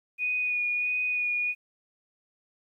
sine tone with vibrato, 2467 Hz, D#7, 15 cents flat, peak -25 dBFS, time 0.18-1.55 s, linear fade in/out 50 ms, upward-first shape sine, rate 1.5 Hz, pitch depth 17 cents each way, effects 11-bit

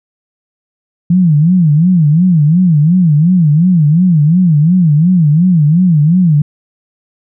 sine tone with vibrato, 164.81 Hz, E3, in tune, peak -5 dBFS, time 1.1-6.42 s, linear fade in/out 5 ms, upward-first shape sine, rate 2.8 Hz, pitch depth 210 cents each way, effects none

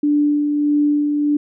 sine tone with tremolo, 293.7 Hz, D4, in tune, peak -12 dBFS, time 0.03-1.37 s, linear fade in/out 5 ms, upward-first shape sine, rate 1.6 Hz, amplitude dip 35%, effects none

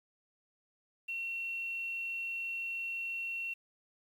sine tone with quantisation, 2723 Hz, F7, 44 cents flat, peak -35 dBFS, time 1.08-3.54 s, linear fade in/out 10 ms, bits 10, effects none

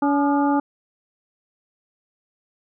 harmonic tone with a mistuned harmonic, 284.6 Hz, C#4, 46 cents sharp, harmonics 1 / 2 / 3 / 4 / 5, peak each -18 / -28 / -22 / -29 / -34 dBFS, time 0.02-0.6 s, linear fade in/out 5 ms, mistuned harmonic 4, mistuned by +100 cents, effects none

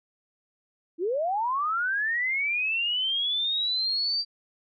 sine linear sweep, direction up, 311.7 to 4700 Hz, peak -24 dBFS, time 0.98-4.25 s, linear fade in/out 50 ms, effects none

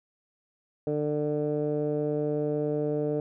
15% pulse tone with low-pass filter, 149.1 Hz, D3, 27 cents sharp, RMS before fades -28 dBFS, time 0.87-3.2 s, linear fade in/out 2 ms, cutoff 510 Hz, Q 2.9, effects none

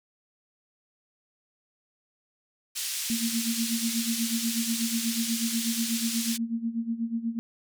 white band-pass noise, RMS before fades -32 dBFS, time 2.75-6.38 s, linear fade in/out 20 ms, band 2900 to 9400 Hz, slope 12 dB/octave
sine tone with tremolo, 230 Hz, A#3, 23 cents flat, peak -24 dBFS, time 3.1-7.39 s, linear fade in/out 0 ms, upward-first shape sine, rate 8.2 Hz, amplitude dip 80%
effects none

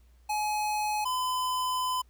square tone pair in turn, 845 / 1013.3 Hz, G#5 / B5, +30 / +44 cents, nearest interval minor third, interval 314 cents, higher second, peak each -28 dBFS, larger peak neither, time 0.29-1.05 / 1.05-2.02 s, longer second, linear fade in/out 10 ms, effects added 60 Hz sine -56 dBFS peak until 2.09 s + pink hiss -70 dBFS RMS until 2.09 s

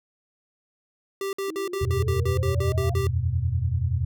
square tone bursts, 392 Hz, G4, in tune, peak -27 dBFS, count 11, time 1.21-3.07 s, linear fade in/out 2 ms, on 120 ms, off 54 ms
sine exponential sweep, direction up, 311.1 to 700 Hz, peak -34 dBFS, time 1.48-2.94 s, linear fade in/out 5 ms
sine chord, E suspended second, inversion none, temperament just, 82.41 / 92.71 / 123.61 Hz, E2 / F#2 / B2, 0 / +4 / +2 cents, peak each -26 dBFS, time 1.81-4.05 s, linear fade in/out 10 ms
effects none

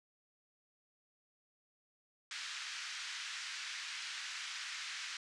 pink band-pass noise, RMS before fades -44 dBFS, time 2.31-5.17 s, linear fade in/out 2 ms, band 1500 to 6400 Hz, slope 24 dB/octave, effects resampled to 24000 Hz

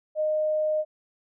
sine tone, 616 Hz, D#5, 17 cents flat, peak -22 dBFS, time 0.15-0.85 s, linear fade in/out 50 ms, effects none

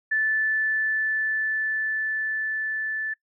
sine tone with level ramp, 1751 Hz, A6, 9 cents flat, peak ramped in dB -20 to -26 dBFS, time 0.11-3.14 s, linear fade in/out 10 ms, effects noise-tail reverb RT60 0.1 s tail -21 dB re dry

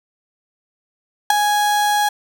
35% pulse tone with ADSR envelope, 830.6 Hz, G#5, in tune, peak -5 dBFS, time 1.3-2.09 s, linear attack 4 ms, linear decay 7 ms, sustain -8 dB, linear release 7 ms, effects none

